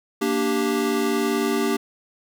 square chord, G minor, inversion first, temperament equal, 233.1 / 293.7 / 392 Hz, Bb3 / D4 / G4, 0 / 0 / 0 cents, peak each -26 / -26 / -24 dBFS, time 0.21-1.77 s, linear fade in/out 10 ms, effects none

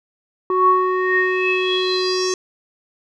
square tone with low-pass filter sweep, 370 Hz, F#4, in tune, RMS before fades -18 dBFS, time 0.5-2.34 s, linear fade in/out 2 ms, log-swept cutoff 930 to 6200 Hz, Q 8.6, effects none

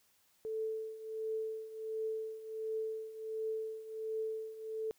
sine tone with tremolo, 440 Hz, A4, in tune, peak -33 dBFS, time 0.45-4.91 s, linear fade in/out 0 ms, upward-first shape triangle, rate 1.4 Hz, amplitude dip 80%, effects white hiss -71 dBFS RMS until 4.98 s

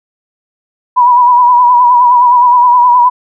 sine tone with vibrato, 979 Hz, B5, 15 cents flat, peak -3 dBFS, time 0.96-3.1 s, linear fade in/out 20 ms, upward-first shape sine, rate 9.6 Hz, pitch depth 47 cents each way, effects none

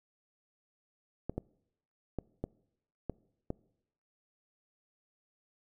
clicks, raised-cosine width 2 ms, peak -21 dBFS, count 6, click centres 1.296 / 1.38 / 2.187 / 2.44 / 3.097 / 3.504 s, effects noise-tail reverb RT60 0.8 s tail -24 dB re dry

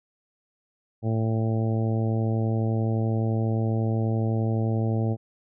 harmonic tone, 111.8 Hz, A2, 28 cents sharp, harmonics 1 / 2 / 3 / 4 / 5 / 6 / 7, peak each -23 / -29 / -33 / -35 / -37 / -39 / -40 dBFS, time 1.02-5.17 s, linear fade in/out 50 ms, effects none

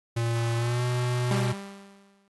square tone with pitch glide, 116.54 to 123.33 Hz, A#2 to B2, 0 to -2 cents, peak -25 dBFS, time 0.16-1.53 s, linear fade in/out 10 ms, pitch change +98 cents, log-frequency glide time 0.57-0.83 s
sawtooth tone with exponential decay, 198 Hz, G3, 18 cents sharp, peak -21 dBFS, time 1.31-2.28 s, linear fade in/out 0 ms, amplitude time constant 210 ms
effects AAC 32 kbps

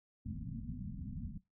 white low-pass noise, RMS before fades -43 dBFS, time 0.25-1.38 s, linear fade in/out 10 ms, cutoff 250 Hz, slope 96 dB/octave, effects noise-tail reverb RT60 0.2 s tail -19 dB re dry

